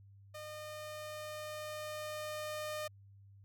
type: tone with level ramp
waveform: sawtooth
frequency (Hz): 609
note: D#5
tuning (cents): -37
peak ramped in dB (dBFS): -41 to -34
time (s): 0.34-2.88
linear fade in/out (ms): 10
effects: added 99 Hz sine -56 dBFS peak until 3.44 s